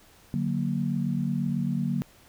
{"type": "chord", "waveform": "sine", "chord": "D augmented", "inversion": "none", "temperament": "equal", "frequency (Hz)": [146.83, 185, 233.1], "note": ["D3", "F#3", "A#3"], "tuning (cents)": [0, 0, 0], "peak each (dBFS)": -29, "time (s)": [0.34, 2.02], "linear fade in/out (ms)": 0, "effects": ["pink hiss -56 dBFS RMS until 2.28 s"]}